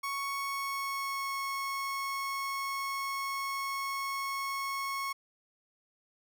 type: tone with pitch glide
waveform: 30% pulse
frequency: 1108.7 to 1096.6 Hz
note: C#6 to C#6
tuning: 0 to -19 cents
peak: -30 dBFS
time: 0.03-5.13 s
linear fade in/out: 10 ms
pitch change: -19 cents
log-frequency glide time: 0.28-1.37 s
effects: none

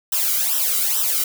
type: noise with flanger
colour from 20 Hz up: blue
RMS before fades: -20 dBFS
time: 0.12-1.24 s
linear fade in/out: 5 ms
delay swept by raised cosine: 0.44 to 1.17 ms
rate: 2.3 Hz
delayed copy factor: -0.85
effects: none

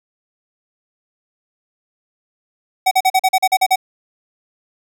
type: tone bursts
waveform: square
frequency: 755 Hz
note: F#5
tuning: 35 cents sharp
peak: -11 dBFS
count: 10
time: 2.86-3.759 s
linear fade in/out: 10 ms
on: 53 ms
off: 41 ms
effects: none

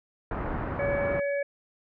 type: low-pass noise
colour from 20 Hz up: pink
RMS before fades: -32 dBFS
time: 0.31-1.2 s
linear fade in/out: 2 ms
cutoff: 1600 Hz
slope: 24 dB/octave
type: harmonic tone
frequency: 566 Hz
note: C#5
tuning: 36 cents sharp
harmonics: 1 / 3 / 4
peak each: -26 / -36 / -38 dBFS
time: 0.79-1.43 s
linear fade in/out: 5 ms
effects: none

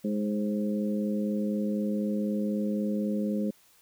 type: harmonic tone with a mistuned harmonic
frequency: 104 Hz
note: G#2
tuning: 3 cents sharp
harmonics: 2 / 3 / 4 / 5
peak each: -27 / -36 / -38 / -36 dBFS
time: 0.04-3.51 s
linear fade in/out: 10 ms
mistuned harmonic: 5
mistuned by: +25 cents
effects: white hiss -61 dBFS RMS until 3.81 s

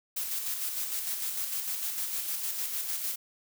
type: noise with tremolo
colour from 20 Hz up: blue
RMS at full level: -32 dBFS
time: 0.16-3.16 s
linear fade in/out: 10 ms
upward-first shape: square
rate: 6.6 Hz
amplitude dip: 35%
effects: none

